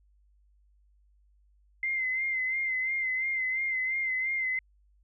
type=tone with vibrato; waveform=sine; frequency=2074 Hz; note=C7; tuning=16 cents flat; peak=-27 dBFS; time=1.83-4.59 s; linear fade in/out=2 ms; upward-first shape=sine; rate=2.9 Hz; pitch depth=43 cents each way; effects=added 50 Hz sine -61 dBFS peak until 5.03 s